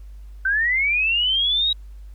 sine linear sweep, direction up, 1514 to 3847 Hz, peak -17 dBFS, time 0.45-1.73 s, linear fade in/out 5 ms, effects added 50 Hz sine -36 dBFS peak until 2.14 s + pink hiss -62 dBFS RMS until 2.14 s

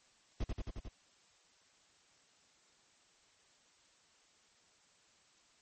brown noise with echo, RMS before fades -34 dBFS, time 0.4-0.44 s, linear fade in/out 5 ms, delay 89 ms, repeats 5, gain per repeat -2 dB, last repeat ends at 0.885 s, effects white hiss -68 dBFS RMS until 5.61 s + MP3 32 kbps

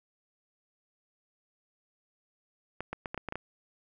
clicks, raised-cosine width 0.5 ms, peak -20 dBFS, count 8, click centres 2.806 / 2.93 / 3.058 / 3.145 / 3.177 / 3.287 / 3.324 / 3.356 s, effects none

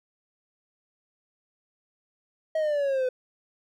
triangle exponential sweep, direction down, 640 to 502 Hz, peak -21 dBFS, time 2.55-3.09 s, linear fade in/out 5 ms, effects none

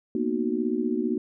sine chord, B major seventh, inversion third, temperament just, 231.5 / 246.9 / 308.7 / 370.4 Hz, A#3 / B3 / D#4 / F#4, -12 / 0 / -14 / +2 cents, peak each -29 dBFS, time 0.15-1.18 s, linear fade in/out 2 ms, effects none

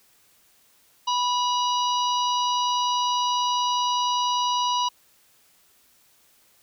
harmonic tone with a mistuned harmonic, 970 Hz, B5, 31 cents flat, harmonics 1 / 3 / 4 / 5 / 6, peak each -22 / -29 / -32 / -36 / -36 dBFS, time 1.07-4.89 s, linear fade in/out 10 ms, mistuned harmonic 1, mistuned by +26 cents, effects white hiss -60 dBFS RMS until 6.62 s

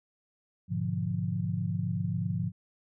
sine chord, G# diminished seventh, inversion none, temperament equal, 103.83 / 123.47 / 146.83 / 174.61 Hz, G#2 / B2 / D3 / F3, 0 / 0 / 0 / 0 cents, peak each -33 / -36 / -35 / -32 dBFS, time 0.68-2.52 s, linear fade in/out 50 ms, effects none

